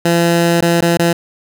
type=tone with dropouts; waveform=15% pulse; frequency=170 Hz; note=F3; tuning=46 cents flat; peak=-4 dBFS; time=0.05-1.13 s; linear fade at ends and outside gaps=5 ms; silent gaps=0.609-0.622 / 0.809-0.821 / 0.973-0.993 s; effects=none